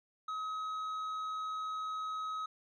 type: tone with tanh clipping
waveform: sine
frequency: 1273 Hz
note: D#6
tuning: 39 cents sharp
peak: -37 dBFS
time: 0.28-2.46 s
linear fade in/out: 5 ms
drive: 6 dB
effects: none